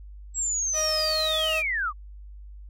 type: linear sweep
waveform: sine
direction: down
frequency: 7720 to 1100 Hz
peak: -24 dBFS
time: 0.34-1.93 s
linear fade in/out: 50 ms
type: tone with pitch glide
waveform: sawtooth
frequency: 621 to 632.2 Hz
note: D#5 to D#5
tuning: -3 to +27 cents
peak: -23 dBFS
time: 0.73-1.63 s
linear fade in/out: 50 ms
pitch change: +30 cents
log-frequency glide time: 0.93-1.51 s
effects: added 50 Hz sine -40 dBFS peak until 2.69 s